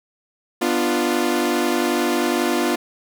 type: chord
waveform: sawtooth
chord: B diminished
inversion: none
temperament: equal with one note detuned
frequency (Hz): 246.9 / 297.2 / 349.2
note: B3 / D4 / F4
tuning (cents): 0 / +21 / 0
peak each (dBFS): -19 / -20 / -17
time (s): 0.61-2.76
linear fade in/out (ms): 10
effects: none